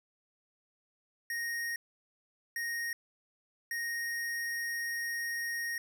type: tone bursts at uneven times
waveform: square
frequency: 1864.7 Hz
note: A#6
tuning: in tune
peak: -34 dBFS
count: 3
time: 1.3-1.76 / 2.56-2.93 / 3.71-5.78 s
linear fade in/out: 2 ms
effects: none